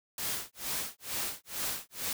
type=noise with tremolo; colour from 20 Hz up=white; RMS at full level=-33 dBFS; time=0.18-2.13 s; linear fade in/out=2 ms; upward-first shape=sine; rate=2.2 Hz; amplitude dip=100%; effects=none